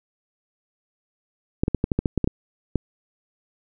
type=clicks; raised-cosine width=3 ms; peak=-7 dBFS; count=11; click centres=1.635 / 1.681 / 1.747 / 1.841 / 1.918 / 1.99 / 2.058 / 2.177 / 2.243 / 2.275 / 2.757 s; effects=none